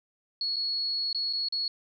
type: tone with dropouts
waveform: sine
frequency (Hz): 4354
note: C#8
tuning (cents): -32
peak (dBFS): -27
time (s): 0.41-1.68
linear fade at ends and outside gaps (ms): 2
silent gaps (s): 0.56-0.565 / 1.129-1.147 / 1.328-1.333 / 1.486-1.524
effects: none